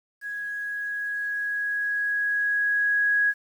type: tone with level ramp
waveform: sine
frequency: 1661.2 Hz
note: G#6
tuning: in tune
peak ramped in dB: -30 to -18 dBFS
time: 0.21-3.34 s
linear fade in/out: 50 ms
effects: 9-bit